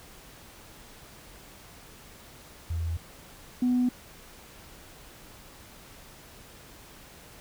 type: tone pair in turn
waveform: sine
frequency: 83 / 248.3 Hz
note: E2 / B3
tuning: +12 / +9 cents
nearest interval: octave + perfect fifth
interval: 1897 cents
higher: second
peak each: -27 / -20 dBFS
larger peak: second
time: 2.7-2.97 / 3.62-3.89 s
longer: neither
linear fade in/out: 5 ms
effects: tanh soft clip ceiling -18 dBFS + pink hiss -50 dBFS RMS until 7.4 s